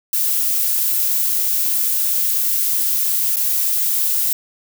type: noise with dropouts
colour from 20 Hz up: violet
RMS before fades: -18 dBFS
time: 0.13-4.33 s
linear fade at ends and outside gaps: 2 ms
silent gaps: 3.36-3.367 s
effects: none